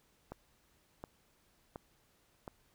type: click train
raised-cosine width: 1 ms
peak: -29 dBFS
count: 4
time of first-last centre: 0.32-2.478 s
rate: 1.39 Hz
effects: pink hiss -71 dBFS RMS until 2.74 s